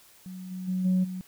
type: tone with level steps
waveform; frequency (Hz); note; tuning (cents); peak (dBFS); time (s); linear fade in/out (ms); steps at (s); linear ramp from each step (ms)
sine; 184.8; F#3; -2; -37 / -33 / -25 / -19 / -32; 0.26-1.21; 0; 0.5 / 0.67 / 0.84 / 1.03; 20
effects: tanh soft clip ceiling -18 dBFS + white hiss -56 dBFS RMS until 1.27 s